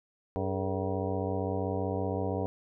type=harmonic tone with a mistuned harmonic; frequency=95.5 Hz; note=G2; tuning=45 cents flat; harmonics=1 / 2 / 3 / 4 / 5 / 6 / 7 / 8 / 10; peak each=-34 / -38 / -37 / -37 / -36 / -40 / -40 / -40 / -44 dBFS; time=0.36-2.46 s; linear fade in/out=0 ms; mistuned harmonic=4; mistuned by=+130 cents; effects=none